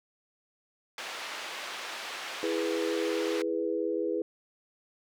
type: band-pass noise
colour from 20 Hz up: white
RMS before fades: -39 dBFS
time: 0.98-3.42 s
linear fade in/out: 2 ms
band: 500 to 3200 Hz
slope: 12 dB/octave
type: chord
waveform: sine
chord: E major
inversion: none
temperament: equal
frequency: 329.6 / 415.3 / 493.9 Hz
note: E4 / G#4 / B4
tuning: 0 / 0 / 0 cents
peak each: -32 dBFS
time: 2.43-4.22 s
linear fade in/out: 2 ms
effects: none